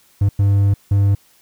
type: tone bursts at uneven times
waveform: triangle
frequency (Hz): 99.9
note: G2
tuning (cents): +33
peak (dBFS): -9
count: 3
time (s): 0.21-0.29 / 0.39-0.74 / 0.91-1.15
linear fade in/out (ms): 5
effects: white hiss -54 dBFS RMS until 1.41 s